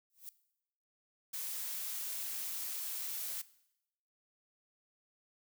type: noise with exponential growth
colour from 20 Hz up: violet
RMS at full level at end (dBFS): -43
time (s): 0.1-0.29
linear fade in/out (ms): 0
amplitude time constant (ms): 40
type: noise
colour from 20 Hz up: blue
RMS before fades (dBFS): -40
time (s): 1.33-3.42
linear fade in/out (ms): 10
effects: noise-tail reverb RT60 0.8 s tail -18 dB re dry